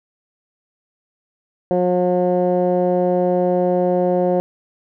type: tone with low-pass filter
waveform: 15% pulse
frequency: 180 Hz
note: F#3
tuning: 47 cents flat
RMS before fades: -17 dBFS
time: 1.71-4.4 s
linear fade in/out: 0 ms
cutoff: 610 Hz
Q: 2.3
effects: none

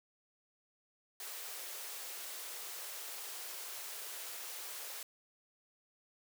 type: high-pass noise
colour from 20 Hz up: white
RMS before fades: -45 dBFS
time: 1.2-5.03 s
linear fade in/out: 2 ms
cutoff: 360 Hz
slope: 48 dB/octave
effects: none

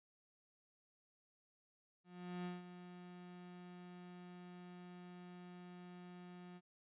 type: tone with ADSR envelope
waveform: 35% pulse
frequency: 178.4 Hz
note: F3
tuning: 37 cents sharp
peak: -40 dBFS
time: 2.04-6.61 s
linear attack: 410 ms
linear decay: 170 ms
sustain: -11 dB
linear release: 46 ms
effects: resampled to 8000 Hz

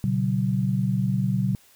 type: tone cluster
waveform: sine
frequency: 121.5 / 141.4 / 190.4 Hz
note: B2 / C#3 / F#3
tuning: -28 / +35 / +50 cents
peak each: -25 / -26 / -24 dBFS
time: 0.04-1.55 s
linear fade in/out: 0 ms
effects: white hiss -56 dBFS RMS until 1.75 s

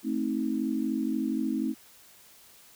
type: chord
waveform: sine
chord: A diminished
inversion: none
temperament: just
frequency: 220 / 264 / 316.8 Hz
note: A3 / C4 / Eb4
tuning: 0 / +16 / +31 cents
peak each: -31 / -30 / -31 dBFS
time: 0.03-1.75 s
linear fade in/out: 50 ms
effects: white hiss -55 dBFS RMS until 2.75 s

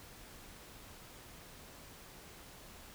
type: silence
effects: pink hiss -54 dBFS RMS until 2.94 s

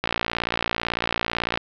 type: click train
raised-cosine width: 0.3 ms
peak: -6 dBFS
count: 90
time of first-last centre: 0.04-1.574 s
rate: 58 Hz
effects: low-pass 5000 Hz 12 dB/octave + 8-bit

